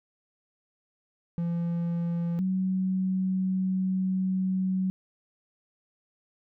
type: tone pair in turn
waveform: triangle / sine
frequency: 170.4 / 187.63 Hz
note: F3 / F#3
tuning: -42 / +24 cents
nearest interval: major second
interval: 166 cents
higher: second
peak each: -24 / -24 dBFS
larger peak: neither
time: 1.38-2.39 / 2.39-4.9 s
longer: second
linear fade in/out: 0 ms
effects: none